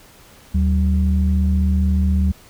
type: tone pair together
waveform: sine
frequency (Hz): 75.5 / 190.25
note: D2 / F#3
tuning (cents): +48 / +48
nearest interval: octave + major third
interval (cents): 1600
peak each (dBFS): -14 / -19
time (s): 0.54-2.32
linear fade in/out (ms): 10
effects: tanh soft clip ceiling -7 dBFS + pink hiss -47 dBFS RMS until 2.49 s